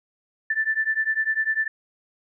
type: beating tone pair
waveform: sine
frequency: 1760 / 1770 Hz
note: A6 / A6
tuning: 0 / +10 cents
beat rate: 10 Hz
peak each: -24 dBFS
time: 0.5-1.68 s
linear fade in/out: 5 ms
effects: none